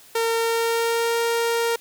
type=tone with pitch glide; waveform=sawtooth; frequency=457.4 to 464.9 Hz; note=A#4 to A#4; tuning=-33 to -5 cents; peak=-16 dBFS; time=0.15-1.76 s; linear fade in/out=5 ms; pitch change=+28 cents; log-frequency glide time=0.36-1.19 s; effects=white hiss -49 dBFS RMS until 1.8 s + high-pass 60 Hz 12 dB/octave